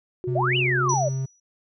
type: tone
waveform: sine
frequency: 364.3 Hz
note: F#4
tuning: 27 cents flat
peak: -27 dBFS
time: 0.24-0.94 s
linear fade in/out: 0 ms
type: tone with pitch glide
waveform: triangle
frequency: 129.9 to 133.32 Hz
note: C3 to C3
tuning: -12 to +33 cents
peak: -22 dBFS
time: 0.27-1.26 s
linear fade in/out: 10 ms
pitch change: +45 cents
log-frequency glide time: 0.41-0.94 s
type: exponential two-way sweep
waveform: sine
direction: up then down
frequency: 554.4 to 3035 to 554.4 Hz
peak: -21 dBFS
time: 0.35-1.09 s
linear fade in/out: 10 ms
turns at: 0.57 s
type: tone with exponential decay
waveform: sine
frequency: 5870 Hz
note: F#8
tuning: 15 cents flat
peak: -22 dBFS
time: 0.89-1.4 s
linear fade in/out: 5 ms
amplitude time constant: 110 ms
effects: none